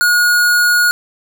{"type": "tone", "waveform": "square", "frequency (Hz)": 1444, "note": "F#6", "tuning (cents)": -43, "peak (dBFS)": -10, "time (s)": [0.01, 0.91], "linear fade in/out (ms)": 0, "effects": []}